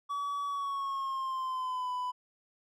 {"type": "tone with pitch glide", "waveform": "triangle", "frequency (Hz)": [1139, 997.3], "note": ["C#6", "B5"], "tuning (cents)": [47, 17], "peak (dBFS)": -30, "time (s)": [0.09, 2.12], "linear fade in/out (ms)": 20, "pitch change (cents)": -230, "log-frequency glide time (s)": [0.46, 1.91], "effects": []}